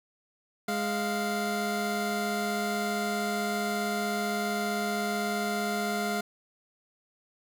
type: tone pair together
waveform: 25% pulse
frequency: 207.7 / 698.6 Hz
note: G#3 / F5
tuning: 0 / 0 cents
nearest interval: octave + major sixth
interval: 2100 cents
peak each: -27 dBFS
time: 0.68-6.21 s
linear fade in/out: 5 ms
effects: none